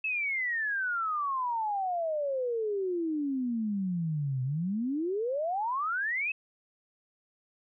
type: exponential two-way sweep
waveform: sine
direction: down then up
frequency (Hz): 2635 to 125.8 to 2635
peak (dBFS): -28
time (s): 0.04-6.32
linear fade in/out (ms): 5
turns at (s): 4.43
effects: none